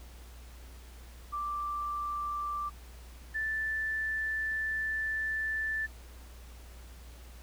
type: tone pair in turn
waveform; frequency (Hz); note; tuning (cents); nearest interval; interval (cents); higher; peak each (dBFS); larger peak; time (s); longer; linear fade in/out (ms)
sine; 1174.7 / 1760.1; D6 / A6; 0 / 0; perfect fifth; 700; second; -32 / -30; second; 1.32-2.7 / 3.34-5.87; second; 20
effects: added 60 Hz sine -47 dBFS peak until 7.42 s + pink hiss -56 dBFS RMS until 7.42 s